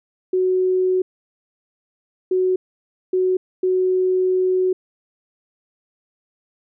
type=tone bursts at uneven times; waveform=sine; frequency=370.4 Hz; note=F#4; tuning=2 cents sharp; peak=-15 dBFS; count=4; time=0.33-1.02 / 2.31-2.56 / 3.13-3.37 / 3.63-4.73 s; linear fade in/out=5 ms; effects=none